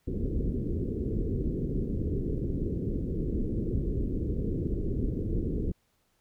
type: low-pass noise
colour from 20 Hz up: pink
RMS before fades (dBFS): -30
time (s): 0.07-5.72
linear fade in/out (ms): 5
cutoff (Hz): 440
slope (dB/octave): 48
effects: pink hiss -72 dBFS RMS until 6.2 s